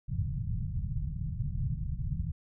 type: low-pass noise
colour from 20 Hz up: white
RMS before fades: -33 dBFS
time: 0.08-2.32 s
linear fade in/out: 10 ms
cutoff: 160 Hz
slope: 48 dB/octave
effects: none